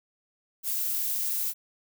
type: noise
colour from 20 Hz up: violet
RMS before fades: -29 dBFS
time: 0.63-1.54 s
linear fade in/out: 50 ms
effects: none